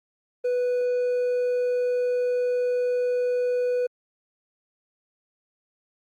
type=tone with hard clipping; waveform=triangle; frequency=493.9 Hz; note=B4; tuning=in tune; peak=-22 dBFS; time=0.44-3.87 s; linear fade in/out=10 ms; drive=5 dB; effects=Opus 32 kbps